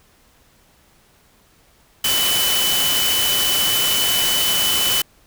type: tone in noise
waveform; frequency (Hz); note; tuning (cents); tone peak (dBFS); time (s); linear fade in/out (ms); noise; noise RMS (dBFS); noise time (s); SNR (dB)
sine; 3001; F#7; +24; -19; 2.04-5.02; 5; white; -20; 2.04-5.02; -2
effects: pink hiss -55 dBFS RMS until 5.26 s